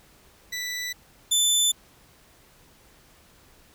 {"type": "tone pair in turn", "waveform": "20% pulse", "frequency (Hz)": [1975.5, 3520], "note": ["B6", "A7"], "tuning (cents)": [0, 0], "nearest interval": "minor seventh", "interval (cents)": 1000, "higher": "second", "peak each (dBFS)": [-24, -13], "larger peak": "second", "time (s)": [[0.52, 0.93], [1.31, 1.72]], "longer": "neither", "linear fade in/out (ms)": 10, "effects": ["pink hiss -56 dBFS RMS until 3.74 s"]}